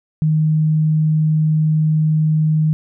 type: tone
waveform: sine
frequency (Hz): 155.56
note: D#3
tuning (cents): 0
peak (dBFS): -12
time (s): 0.22-2.73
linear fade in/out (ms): 0
effects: none